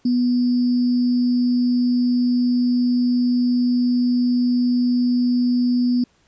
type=tone with sample-and-hold; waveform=sine; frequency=245.7 Hz; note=B3; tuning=9 cents flat; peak=-15 dBFS; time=0.05-6.04 s; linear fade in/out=5 ms; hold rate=4900 Hz; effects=pink hiss -60 dBFS RMS until 6.27 s + resampled to 16000 Hz